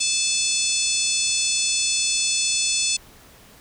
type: harmonic tone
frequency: 871 Hz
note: A5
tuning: 18 cents flat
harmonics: 3 / 4 / 5 / 6 / 7 / 8 / 9 / 10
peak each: -28 / -28 / -28 / -28 / -28 / -28 / -28 / -28 dBFS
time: 0-2.97 s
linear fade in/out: 10 ms
effects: pink hiss -49 dBFS RMS until 3.6 s